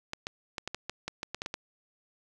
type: clicks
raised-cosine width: 0.2 ms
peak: -17 dBFS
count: 12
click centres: 0.134 / 0.269 / 0.582 / 0.676 / 0.746 / 0.896 / 1.08 / 1.231 / 1.346 / 1.419 / 1.461 / 1.541 s
effects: none